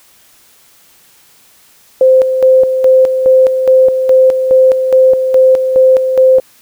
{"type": "tone with tremolo", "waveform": "sine", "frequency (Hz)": 520, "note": "C5", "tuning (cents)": -11, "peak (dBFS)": -3, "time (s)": [2.01, 6.4], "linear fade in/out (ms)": 2, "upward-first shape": "square", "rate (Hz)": 2.4, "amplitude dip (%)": 55, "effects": ["white hiss -46 dBFS RMS until 6.61 s"]}